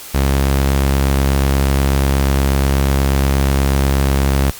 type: tone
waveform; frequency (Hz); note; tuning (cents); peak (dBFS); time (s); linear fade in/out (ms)
sawtooth; 68.3; C#2; -25; -8; 0.14-4.51; 10
effects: white hiss -33 dBFS RMS until 4.59 s + Opus 48 kbps